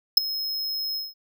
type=tone with ADSR envelope; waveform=square; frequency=5150 Hz; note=E8; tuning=41 cents flat; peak=-7 dBFS; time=0.17-1.14 s; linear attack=6 ms; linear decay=8 ms; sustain=-20 dB; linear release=180 ms; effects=none